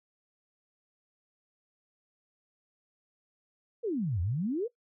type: exponential two-way sweep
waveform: sine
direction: down then up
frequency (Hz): 502 to 81.5 to 502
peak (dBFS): -28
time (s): 3.83-4.68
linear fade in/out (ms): 20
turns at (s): 4.21
effects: noise-tail reverb RT60 0.1 s tail -18 dB re dry